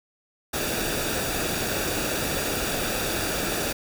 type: noise with comb filter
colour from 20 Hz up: pink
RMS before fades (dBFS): -27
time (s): 0.53-3.73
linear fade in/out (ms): 10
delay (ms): 0.96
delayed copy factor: -0.55
effects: none